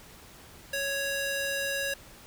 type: tone with high-pass filter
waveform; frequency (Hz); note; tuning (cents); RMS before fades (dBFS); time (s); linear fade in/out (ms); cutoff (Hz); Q
square; 554.4; C#5; 0; -31; 0.73-1.94; 5; 1100; 0.94
effects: pink hiss -51 dBFS RMS until 2.26 s